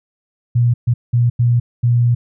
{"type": "tone bursts at uneven times", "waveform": "sine", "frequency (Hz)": 120, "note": "B2", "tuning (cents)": -49, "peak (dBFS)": -10, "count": 5, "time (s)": [[0.55, 0.74], [0.87, 0.94], [1.13, 1.3], [1.39, 1.6], [1.83, 2.15]], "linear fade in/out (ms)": 10, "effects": []}